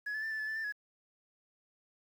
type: tone with pitch steps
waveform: sine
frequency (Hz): 1686 / 1736 / 1777 / 1754 / 1730 / 1757 / 1781 / 1684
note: G#6 / A6 / A6 / A6 / A6 / A6 / A6 / G#6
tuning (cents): +26 / -24 / +17 / -6 / -30 / -3 / +21 / +24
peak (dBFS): -32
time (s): 0.06-0.724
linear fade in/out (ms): 10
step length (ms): 83
effects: tanh soft clip ceiling -33 dBFS + 10-bit